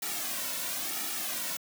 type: noise with flanger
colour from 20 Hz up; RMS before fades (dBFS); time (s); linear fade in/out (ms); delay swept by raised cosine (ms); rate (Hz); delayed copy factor
white; -34; 0.02-1.57; 5; 1.9 to 2.48; 0.98; -0.7
effects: high-pass 200 Hz 12 dB/octave